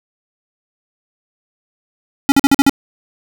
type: tone bursts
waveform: square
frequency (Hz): 277.5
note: C#4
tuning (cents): +2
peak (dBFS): -7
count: 6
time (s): 2.29-2.695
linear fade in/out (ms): 0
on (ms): 30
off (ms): 45
effects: none